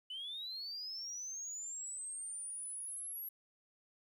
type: linear sweep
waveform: sine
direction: up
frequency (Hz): 2960 to 11650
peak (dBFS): -40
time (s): 0.1-3.29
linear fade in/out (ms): 5
effects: tanh soft clip ceiling -38 dBFS + 12-bit